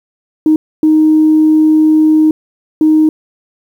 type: tone bursts at uneven times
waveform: sine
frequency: 311.1 Hz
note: D#4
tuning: in tune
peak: -4 dBFS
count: 3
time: 0.46-0.56 / 0.83-2.31 / 2.81-3.09 s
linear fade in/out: 2 ms
effects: tanh soft clip ceiling 0 dBFS + 7-bit